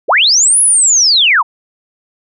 sine linear two-way sweep, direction up then down, 290.2 to 10620 to 828 Hz, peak -6 dBFS, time 0.08-1.43 s, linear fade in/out 20 ms, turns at 0.61 s, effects none

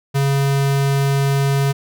square tone, 138.59 Hz, C#3, in tune, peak -15 dBFS, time 0.14-1.73 s, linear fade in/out 20 ms, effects none

